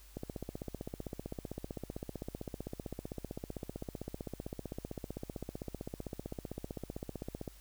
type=click train; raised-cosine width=2 ms; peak=-26 dBFS; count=115; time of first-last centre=0.17-7.478 s; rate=15.6 Hz; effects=added 50 Hz sine -55 dBFS peak until 7.6 s + white hiss -61 dBFS RMS until 7.6 s